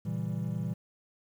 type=chord; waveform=triangle; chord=A# diminished seventh; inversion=none; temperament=equal with one note detuned; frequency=116.54 / 137.71 / 164.81 / 196 Hz; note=A#2 / C#3 / E3 / G3; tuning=0 / -11 / 0 / 0 cents; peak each=-33 / -38 / -32 / -35 dBFS; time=0.05-0.74 s; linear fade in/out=10 ms; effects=tanh soft clip ceiling -19 dBFS + 10-bit